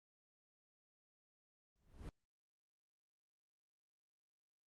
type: noise with exponential growth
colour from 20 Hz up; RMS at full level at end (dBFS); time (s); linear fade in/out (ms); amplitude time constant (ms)
brown; -44; 1.76-2.09; 1; 71
effects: Opus 24 kbps